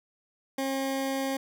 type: tone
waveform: 20% pulse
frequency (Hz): 269.4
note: C#4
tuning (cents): -49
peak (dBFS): -23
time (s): 0.58-1.37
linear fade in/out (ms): 5
effects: none